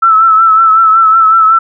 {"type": "tone with vibrato", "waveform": "sine", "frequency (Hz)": 1318.5, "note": "E6", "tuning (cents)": 0, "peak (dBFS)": -3, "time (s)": [0.02, 1.59], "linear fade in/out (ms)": 10, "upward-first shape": "triangle", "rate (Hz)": 5.4, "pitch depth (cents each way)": 50, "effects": []}